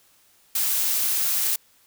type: noise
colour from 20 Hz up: blue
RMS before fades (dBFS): -23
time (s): 0.55-1.56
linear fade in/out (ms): 5
effects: white hiss -59 dBFS RMS until 1.86 s